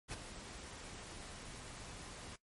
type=noise with ADSR envelope; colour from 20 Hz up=pink; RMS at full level=-41 dBFS; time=0.08-2.36 s; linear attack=51 ms; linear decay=17 ms; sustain=-9 dB; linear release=6 ms; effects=noise-tail reverb RT60 0.1 s tail -17 dB re dry + MP3 48 kbps